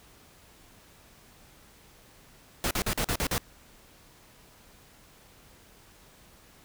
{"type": "noise bursts", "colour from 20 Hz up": "pink", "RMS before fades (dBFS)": -28, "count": 7, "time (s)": [2.64, 3.38], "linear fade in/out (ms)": 0, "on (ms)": 68, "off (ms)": 44, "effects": ["pink hiss -56 dBFS RMS until 6.64 s"]}